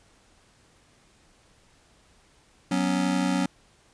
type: chord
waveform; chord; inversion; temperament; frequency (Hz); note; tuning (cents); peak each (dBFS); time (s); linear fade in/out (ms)
square; F# suspended fourth; none; just; 185 / 246.7 / 277.5; F#3 / B3 / C#4; 0 / -2 / +2; -27 / -30 / -27; 2.71-3.46; 5
effects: pink hiss -60 dBFS RMS until 3.93 s + resampled to 22050 Hz